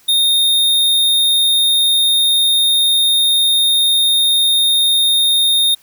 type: tone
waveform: square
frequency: 3682 Hz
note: A#7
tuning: 22 cents flat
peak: -11 dBFS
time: 0.08-5.75 s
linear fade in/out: 10 ms
effects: white hiss -50 dBFS RMS until 5.82 s